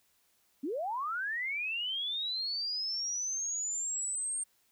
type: linear sweep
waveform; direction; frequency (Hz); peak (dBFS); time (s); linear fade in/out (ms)
sine; up; 246.3 to 8710; -32; 0.63-4.44; 10
effects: white hiss -71 dBFS RMS until 4.71 s